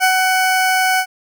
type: tone with ADSR envelope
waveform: 20% pulse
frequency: 748 Hz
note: F#5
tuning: 19 cents sharp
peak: -5 dBFS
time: 0-1.06 s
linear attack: 39 ms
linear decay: 79 ms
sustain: -3 dB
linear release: 68 ms
effects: none